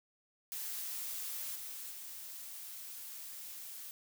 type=noise with level steps; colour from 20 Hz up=blue; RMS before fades=-41 / -45 / -47 dBFS; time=0.52-3.91 s; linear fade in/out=0 ms; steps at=1.55 / 1.91 s; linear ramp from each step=10 ms; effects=none